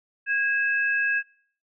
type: tone pair together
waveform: sine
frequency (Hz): 1641.7 / 2606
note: G#6 / E7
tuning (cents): -20 / -20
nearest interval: minor sixth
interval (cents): 800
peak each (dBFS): -22 / -28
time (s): 0.26-1.23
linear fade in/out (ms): 50
effects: noise-tail reverb RT60 0.5 s tail -19 dB re dry